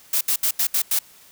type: noise bursts at uneven times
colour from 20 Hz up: blue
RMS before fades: -20 dBFS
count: 6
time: 0.13-0.21 / 0.28-0.36 / 0.43-0.51 / 0.59-0.67 / 0.74-0.82 / 0.91-0.99 s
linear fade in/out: 5 ms
effects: white hiss -50 dBFS RMS until 1.31 s